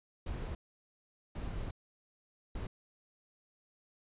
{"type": "noise bursts at uneven times", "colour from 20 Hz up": "brown", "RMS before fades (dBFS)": -39, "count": 3, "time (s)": [[0.26, 0.55], [1.35, 1.71], [2.55, 2.67]], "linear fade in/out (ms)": 5, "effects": ["resampled to 8000 Hz"]}